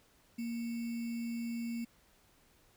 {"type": "tone with sample-and-hold", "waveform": "sine", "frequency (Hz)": 233.1, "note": "A#3", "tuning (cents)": 0, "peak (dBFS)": -35, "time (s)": [0.38, 1.85], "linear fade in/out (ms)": 10, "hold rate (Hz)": 2450, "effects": ["pink hiss -67 dBFS RMS until 2.76 s"]}